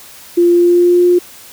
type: tone with pitch glide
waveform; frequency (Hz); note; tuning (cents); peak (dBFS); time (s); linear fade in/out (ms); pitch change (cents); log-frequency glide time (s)
sine; 347 to 354.5; F4 to F4; -11 to +26; -6; 0.37-1.19; 10; +37; 0.51-1.05
effects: white hiss -37 dBFS RMS until 1.52 s